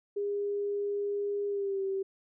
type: tone with pitch glide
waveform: sine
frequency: 406.4 to 387.4 Hz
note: G#4 to G4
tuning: -38 to -20 cents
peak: -29 dBFS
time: 0.16-2.03 s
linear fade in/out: 10 ms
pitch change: -82 cents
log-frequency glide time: 1.48-1.82 s
effects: none